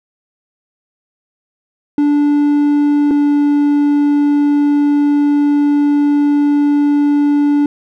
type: tone pair in turn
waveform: triangle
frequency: 291.4 / 290.1 Hz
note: D4 / D4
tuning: -13 / -21 cents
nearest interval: unison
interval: 8 cents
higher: first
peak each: -7 dBFS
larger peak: neither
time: 1.98-3.11 / 3.11-7.66 s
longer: second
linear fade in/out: 2 ms
effects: none